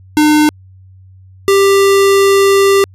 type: tone pair in turn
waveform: square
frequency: 302.6 / 394.4 Hz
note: D#4 / G4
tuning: -48 / +11 cents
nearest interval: perfect fourth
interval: 459 cents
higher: second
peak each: -7 / -7 dBFS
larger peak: neither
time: 0.17-0.49 / 1.48-2.84 s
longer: second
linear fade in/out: 0 ms
effects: added 94 Hz sine -37 dBFS peak until 2.94 s + resampled to 32000 Hz